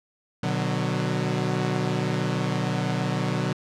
sawtooth chord, B minor, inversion none, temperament equal with one note detuned, 123.47 / 149.74 / 185 Hz, B2 / D3 / F#3, 0 / +34 / 0 cents, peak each -24 dBFS, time 0.43-3.53 s, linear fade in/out 5 ms, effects low-pass 6000 Hz 12 dB/octave

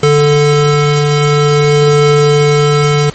square tone pair together, 146.83 / 440 Hz, D3 / A4, 0 / 0 cents, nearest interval octave + perfect fifth, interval 1900 cents, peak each -10 dBFS, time 0.03-3.1 s, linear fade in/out 2 ms, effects pink hiss -33 dBFS RMS until 3.14 s + MP3 32 kbps

